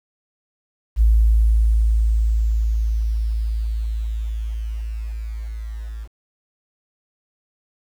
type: tone with level ramp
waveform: sine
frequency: 55 Hz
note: A1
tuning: in tune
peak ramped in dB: -10 to -28 dBFS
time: 0.96-6.08 s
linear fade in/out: 50 ms
effects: 8-bit

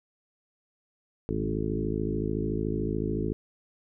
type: harmonic tone with a mistuned harmonic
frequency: 53.7 Hz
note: A1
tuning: 41 cents flat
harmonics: 1 / 2 / 3 / 4 / 5 / 6 / 7 / 8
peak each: -35 / -35 / -35 / -35 / -35 / -35 / -35 / -35 dBFS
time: 1.29-3.33 s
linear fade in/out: 0 ms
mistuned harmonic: 3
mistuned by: -32 cents
effects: none

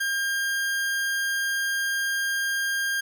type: tone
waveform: 40% pulse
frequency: 1606 Hz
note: G6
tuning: 41 cents sharp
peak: -23 dBFS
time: 0-3.01 s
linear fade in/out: 10 ms
effects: none

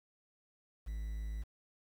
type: tone with quantisation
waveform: triangle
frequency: 53.6 Hz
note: A1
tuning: 45 cents flat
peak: -35 dBFS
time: 0.86-1.44 s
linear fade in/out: 20 ms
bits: 10
effects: none

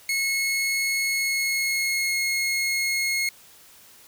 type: tone with pitch glide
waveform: sawtooth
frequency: 2180 to 2160 Hz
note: C#7 to C#7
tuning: -29 to -45 cents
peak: -19 dBFS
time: 0.09-3.29 s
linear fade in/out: 2 ms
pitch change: -16 cents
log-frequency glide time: 1.06-2.18 s
effects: white hiss -51 dBFS RMS until 4.07 s

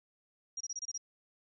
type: tone bursts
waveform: sine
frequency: 5700 Hz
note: F8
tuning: 34 cents sharp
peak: -36 dBFS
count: 7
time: 0.57-0.978 s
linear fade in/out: 5 ms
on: 36 ms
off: 26 ms
effects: none

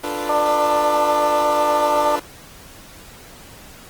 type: chord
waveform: 20% pulse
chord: B half-diminished seventh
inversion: first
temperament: equal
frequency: 293.7 / 349.2 / 440 / 493.9 Hz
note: D4 / F4 / A4 / B4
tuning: 0 / 0 / 0 / 0 cents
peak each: -23 / -25 / -25 / -24 dBFS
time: 0.03-2.2 s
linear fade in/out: 10 ms
type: harmonic tone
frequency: 297.8 Hz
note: D4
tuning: 24 cents sharp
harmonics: 2 / 3 / 4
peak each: -19 / -19 / -22 dBFS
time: 0.29-2.16 s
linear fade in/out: 5 ms
effects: pink hiss -42 dBFS RMS until 3.89 s + Opus 24 kbps

